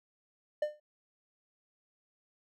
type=tone with exponential decay; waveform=triangle; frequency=600 Hz; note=D5; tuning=37 cents sharp; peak=-23 dBFS; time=0.62-0.8 s; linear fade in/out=5 ms; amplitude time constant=37 ms; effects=none